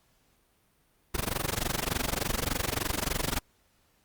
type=noise with amplitude modulation; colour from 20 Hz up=pink; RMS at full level=-27 dBFS; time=1.14-3.4 s; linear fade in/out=10 ms; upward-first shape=sine; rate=23.4 Hz; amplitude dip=95%; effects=pink hiss -68 dBFS RMS until 4.04 s + Opus 48 kbps